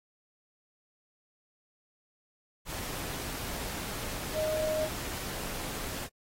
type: tone in noise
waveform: sine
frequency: 622.3 Hz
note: D#5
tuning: in tune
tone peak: -28 dBFS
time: 4.33-4.89 s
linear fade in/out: 50 ms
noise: pink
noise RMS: -38 dBFS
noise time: 2.65-6.09 s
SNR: +7 dB
effects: AAC 48 kbps